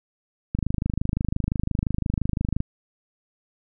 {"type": "click train", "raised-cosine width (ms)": 5, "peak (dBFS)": -11, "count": 54, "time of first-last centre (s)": [0.55, 2.604], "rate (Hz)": 25.8, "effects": []}